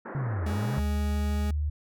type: band-pass noise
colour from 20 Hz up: pink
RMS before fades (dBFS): -39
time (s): 0.05-0.8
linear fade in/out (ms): 10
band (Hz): 180 to 1800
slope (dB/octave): 48
type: linear two-way sweep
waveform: sine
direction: down then up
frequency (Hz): 144 to 77.78 to 144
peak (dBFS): -27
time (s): 0.15-0.79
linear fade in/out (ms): 0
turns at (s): 0.47
type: tone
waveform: 40% pulse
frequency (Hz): 207.7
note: G#3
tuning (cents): 0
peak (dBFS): -31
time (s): 0.46-1.51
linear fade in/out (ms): 5
type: tone with pitch glide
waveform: sine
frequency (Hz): 73.42 to 74.7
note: D2 to D2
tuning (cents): 0 to +30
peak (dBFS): -25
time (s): 0.77-1.7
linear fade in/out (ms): 10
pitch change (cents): +30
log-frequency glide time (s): 1.28-1.53
effects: none